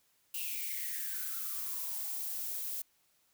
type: noise with high-pass filter sweep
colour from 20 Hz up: violet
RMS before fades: -38 dBFS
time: 0.34-2.82 s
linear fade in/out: 5 ms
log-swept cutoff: 2800 to 480 Hz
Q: 9.8
effects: white hiss -72 dBFS RMS until 3.33 s